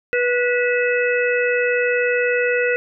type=harmonic tone with a mistuned harmonic; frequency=489 Hz; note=B4; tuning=17 cents flat; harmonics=1 / 3 / 4 / 5; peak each=-18 / -23 / -24 / -25 dBFS; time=0.13-2.76 s; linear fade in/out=0 ms; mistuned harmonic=5; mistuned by=+99 cents; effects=none